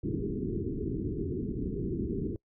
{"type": "low-pass noise", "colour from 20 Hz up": "white", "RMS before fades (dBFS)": -33, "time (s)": [0.03, 2.36], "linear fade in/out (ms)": 2, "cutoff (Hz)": 420, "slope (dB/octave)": 96, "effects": ["noise-tail reverb RT60 0.1 s tail -23 dB re dry"]}